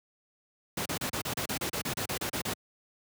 pink noise bursts, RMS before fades -32 dBFS, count 15, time 0.77-2.537 s, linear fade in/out 5 ms, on 87 ms, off 33 ms, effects high-pass 100 Hz 12 dB/octave

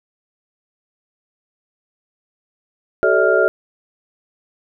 sine tone cluster, 380.8 / 438.6 / 576 / 646 / 1401 Hz, F#4 / A4 / D5 / E5 / F6, +50 / -6 / -34 / -35 / +5 cents, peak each -18 dBFS, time 3.03-3.48 s, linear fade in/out 0 ms, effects none

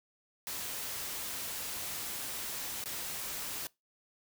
white noise with dropouts, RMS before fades -39 dBFS, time 0.47-3.67 s, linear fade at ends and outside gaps 0 ms, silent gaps 2.839-2.858 s, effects noise-tail reverb RT60 0.2 s tail -22 dB re dry

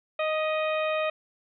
harmonic tone with a mistuned harmonic, 622.3 Hz, D#5, in tune, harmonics 1 / 2 / 3 / 4 / 5 / 6, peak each -26 / -32 / -38 / -33 / -43 / -43 dBFS, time 0.19-1.1 s, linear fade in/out 5 ms, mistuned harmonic 3, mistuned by +27 cents, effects none

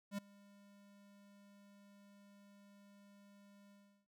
square tone with ADSR envelope, 201.3 Hz, G3, 46 cents sharp, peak -38 dBFS, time 0.11-4.07 s, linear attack 70 ms, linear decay 9 ms, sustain -24 dB, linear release 360 ms, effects none

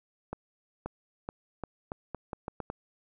accelerating click train, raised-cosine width 1 ms, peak -21 dBFS, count 10, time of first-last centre 0.33-2.701 s, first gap 530 ms, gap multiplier 0.81, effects none

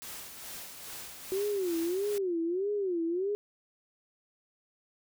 white noise with tremolo, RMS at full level -42 dBFS, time 0.02-2.18 s, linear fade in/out 0 ms, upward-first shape sine, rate 2.4 Hz, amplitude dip 45%
sine tone with vibrato, 370 Hz, F#4, in tune, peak -28 dBFS, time 1.32-3.35 s, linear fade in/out 0 ms, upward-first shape sine, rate 1.6 Hz, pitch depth 200 cents each way
effects none

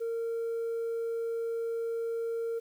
sine tone, 460 Hz, A#4, 23 cents flat, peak -28 dBFS, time 0-2.6 s, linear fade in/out 20 ms, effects tanh soft clip ceiling -29 dBFS + 10-bit

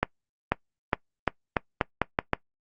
accelerating click train, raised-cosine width 0.5 ms, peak -6 dBFS, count 9, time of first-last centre 0.03-2.333 s, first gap 490 ms, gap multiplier 0.84, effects noise-tail reverb RT60 0.1 s tail -21 dB re dry + Opus 48 kbps

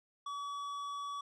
sine tone with tanh clipping, 1139 Hz, C#6, 47 cents sharp, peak -40 dBFS, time 0.26-1.21 s, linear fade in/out 5 ms, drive 11 dB, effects none

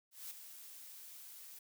blue noise with ADSR envelope, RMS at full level -45 dBFS, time 0.11-1.59 s, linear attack 200 ms, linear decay 5 ms, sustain -8 dB, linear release 5 ms, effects none

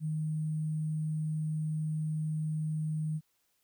sine tone with sample-and-hold, 155.56 Hz, D#3, in tune, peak -30 dBFS, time 0-3.21 s, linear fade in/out 50 ms, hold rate 8820 Hz, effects white hiss -75 dBFS RMS until 3.63 s

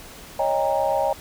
sine chord, Eb dominant seventh, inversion third, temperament equal with one note detuned, 554.4 / 622.3 / 800.5 / 932.3 Hz, Db5 / Eb5 / G5 / Bb5, 0 / 0 / +36 / 0 cents, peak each -24 / -24 / -24 / -27 dBFS, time 0.39-1.13 s, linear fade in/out 5 ms, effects pink hiss -42 dBFS RMS until 1.2 s

